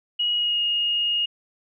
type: tone with pitch glide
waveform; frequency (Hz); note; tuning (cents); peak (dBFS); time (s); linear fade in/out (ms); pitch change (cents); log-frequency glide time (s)
sine; 2900 to 2858; F#7 to F7; -35 to +39; -20; 0.19-1.26; 10; -26; 0.35-0.61
effects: none